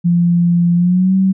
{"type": "tone with pitch glide", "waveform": "sine", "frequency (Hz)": [172.8, 190.63], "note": ["F3", "G3"], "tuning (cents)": [-18, -48], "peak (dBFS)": -9, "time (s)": [0.04, 1.33], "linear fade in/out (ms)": 20, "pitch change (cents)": 170, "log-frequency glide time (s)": [0.75, 1.15], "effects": []}